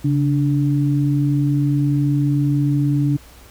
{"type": "tone pair together", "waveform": "sine", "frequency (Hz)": [139.7, 291.9], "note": ["C#3", "D4"], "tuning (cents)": [14, -10], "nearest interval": "octave + minor second", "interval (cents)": 1276, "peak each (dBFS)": [-16, -19], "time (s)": [0.04, 3.17], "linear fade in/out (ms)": 10, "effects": ["added 60 Hz sine -44 dBFS peak until 3.5 s", "pink hiss -46 dBFS RMS until 3.5 s"]}